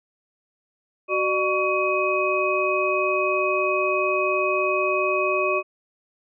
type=tone cluster; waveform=sine; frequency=373.8 / 603 / 1124 / 2519 Hz; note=F#4 / D5 / C#6 / D#7; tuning=+18 / +46 / +24 / +21 cents; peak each=-25 dBFS; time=1.08-5.63 s; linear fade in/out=50 ms; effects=none